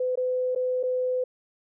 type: tone with dropouts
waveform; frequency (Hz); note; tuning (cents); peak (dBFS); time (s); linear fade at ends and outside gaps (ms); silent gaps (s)
sine; 506; B4; +42; -23; 0-1.24; 5; 0.156-0.173 / 0.55-0.559 / 0.83-0.835
effects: none